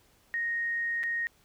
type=tone with dropouts; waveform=sine; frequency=1864.7 Hz; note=A#6; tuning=in tune; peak=-28 dBFS; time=0.34-1.27 s; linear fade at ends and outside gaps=0 ms; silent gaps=1.032-1.037 s; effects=pink hiss -64 dBFS RMS until 1.44 s